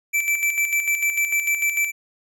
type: tone with tremolo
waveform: square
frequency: 2327 Hz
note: D7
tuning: 17 cents flat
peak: -18 dBFS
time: 0.13-1.92 s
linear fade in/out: 20 ms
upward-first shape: square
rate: 6.7 Hz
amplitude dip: 55%
effects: none